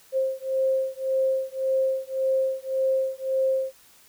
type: beating tone pair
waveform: sine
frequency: 528 / 529.8 Hz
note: C5 / C5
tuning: +16 / +22 cents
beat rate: 1.8 Hz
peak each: -25 dBFS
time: 0.12-3.73 s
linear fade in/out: 50 ms
effects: white hiss -55 dBFS RMS until 4.08 s